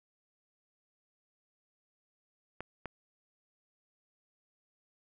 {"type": "clicks", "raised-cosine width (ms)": 0.5, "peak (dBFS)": -24, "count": 2, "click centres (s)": [2.606, 2.857], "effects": []}